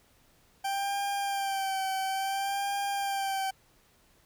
40% pulse tone with vibrato, 784 Hz, G5, in tune, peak -28 dBFS, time 0.64-3.51 s, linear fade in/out 10 ms, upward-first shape sine, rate 0.58 Hz, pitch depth 38 cents each way, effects pink hiss -64 dBFS RMS until 4.25 s

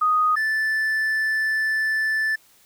sine / triangle tone pair in turn, 1244.5 / 1755.8 Hz, D#6 / A6, 0 / -4 cents, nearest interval tritone, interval 596 cents, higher second, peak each -16 / -18 dBFS, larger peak first, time 0.01-0.36 / 0.36-2.36 s, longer second, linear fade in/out 10 ms, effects white hiss -56 dBFS RMS until 2.65 s

